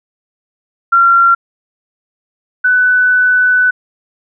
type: tone pair in turn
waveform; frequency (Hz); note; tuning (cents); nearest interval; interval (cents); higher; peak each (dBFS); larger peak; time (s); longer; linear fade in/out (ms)
sine; 1374 / 1495.8; F6 / F#6; -29 / +18; minor second; 147; second; -5 / -7; first; 0.92-1.35 / 2.64-3.71; second; 10
effects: none